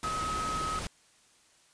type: tone in noise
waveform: sine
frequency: 1275 Hz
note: D#6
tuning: 42 cents sharp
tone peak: -31 dBFS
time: 0.04-0.79 s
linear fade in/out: 0 ms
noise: pink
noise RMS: -37 dBFS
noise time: 0.03-0.87 s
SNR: +3 dB
effects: white hiss -63 dBFS RMS until 1.73 s + resampled to 22050 Hz